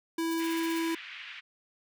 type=tone; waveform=square; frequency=329.3 Hz; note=E4; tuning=2 cents flat; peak=-29 dBFS; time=0.18-0.95 s; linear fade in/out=5 ms
type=noise bursts; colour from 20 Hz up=blue; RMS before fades=-44 dBFS; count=8; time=0.31-0.791 s; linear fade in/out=5 ms; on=33 ms; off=31 ms
type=band-pass noise; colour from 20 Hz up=pink; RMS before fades=-44 dBFS; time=0.39-1.41 s; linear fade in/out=20 ms; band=1800 to 3000 Hz; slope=24 dB/octave
effects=none